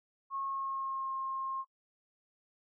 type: tone with pitch glide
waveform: sine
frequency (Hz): 1089 to 1067.8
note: C#6 to C6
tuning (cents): -31 to +35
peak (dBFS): -34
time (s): 0.3-1.65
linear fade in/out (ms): 50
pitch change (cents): -34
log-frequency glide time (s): 0.44-1.13
effects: noise-tail reverb RT60 0.1 s tail -21 dB re dry